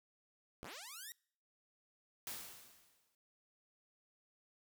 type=linear sweep; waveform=5% pulse; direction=up; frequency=43 to 1937 Hz; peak=-37 dBFS; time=0.63-1.12 s; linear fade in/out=0 ms
type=noise with exponential decay; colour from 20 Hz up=white; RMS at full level=-43 dBFS; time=2.27-3.15 s; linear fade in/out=1 ms; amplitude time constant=190 ms
effects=noise-tail reverb RT60 0.6 s tail -26 dB re dry